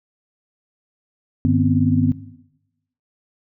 sine tone cluster, 100 / 152.9 / 246 / 264.6 Hz, G2 / D#3 / B3 / C4, +35 / -30 / -7 / +20 cents, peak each -19 / -20 / -18 / -20 dBFS, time 1.45-2.12 s, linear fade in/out 0 ms, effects noise-tail reverb RT60 0.9 s tail -17 dB re dry

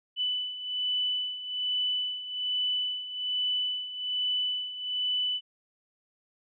sine beating tone pair, 2988 / 2989.2 Hz, F#7 / F#7, +16 / +17 cents, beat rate 1.2 Hz, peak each -34 / -29 dBFS, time 0.16-5.41 s, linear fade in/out 50 ms, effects none

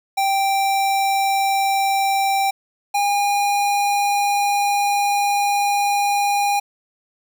square tone pair in turn, 784 / 811.6 Hz, G5 / G#5, 0 / -40 cents, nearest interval minor second, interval 60 cents, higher second, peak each -17 dBFS, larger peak neither, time 0.17-2.51 / 2.94-6.6 s, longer second, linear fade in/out 10 ms, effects 9-bit

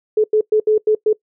sine tone bursts at uneven times, 429.6 Hz, A4, 41 cents flat, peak -10 dBFS, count 6, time 0.17-0.24 / 0.33-0.41 / 0.52-0.6 / 0.67-0.78 / 0.87-0.95 / 1.06-1.13 s, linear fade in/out 5 ms, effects noise-tail reverb RT60 0.1 s tail -22 dB re dry

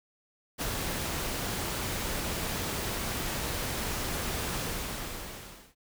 pink noise with ADSR envelope, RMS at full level -31 dBFS, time 0.58-5.75 s, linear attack 35 ms, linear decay 46 ms, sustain -2 dB, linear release 1200 ms, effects none

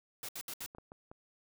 white noise bursts, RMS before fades -42 dBFS, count 4, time 0.23-0.662 s, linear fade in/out 2 ms, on 57 ms, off 68 ms
clicks, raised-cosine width 1 ms, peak -35 dBFS, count 4, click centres 0.749 / 0.784 / 0.919 / 1.115 s
effects none

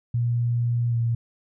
sine tone with pitch glide, 119.2 to 116.68 Hz, A#2 to A#2, +39 to +2 cents, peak -20 dBFS, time 0.14-1.15 s, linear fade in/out 5 ms, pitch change -37 cents, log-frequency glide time 0.89-0.96 s, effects none

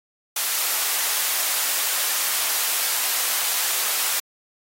white high-pass noise, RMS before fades -23 dBFS, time 0.36-4.2 s, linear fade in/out 5 ms, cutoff 710 Hz, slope 12 dB/octave, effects AAC 48 kbps

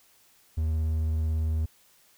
triangle tone with vibrato, 79 Hz, D#2, 27 cents sharp, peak -22 dBFS, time 0.57-1.66 s, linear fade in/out 10 ms, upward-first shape sine, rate 18 Hz, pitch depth 15 cents each way, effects white hiss -61 dBFS RMS until 2.17 s

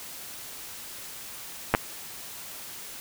clicks, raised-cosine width 0.5 ms, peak -4 dBFS, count 2, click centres 1.74 / 1.749 s, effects white hiss -41 dBFS RMS until 3 s

